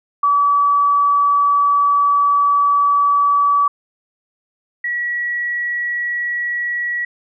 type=tone pair in turn; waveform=sine; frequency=1146 / 1927.3 Hz; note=D6 / B6; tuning=-43 / -43 cents; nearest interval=major sixth; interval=900 cents; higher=second; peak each=-11 / -18 dBFS; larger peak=first; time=0.23-3.68 / 4.84-7.05 s; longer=first; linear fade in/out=5 ms; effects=none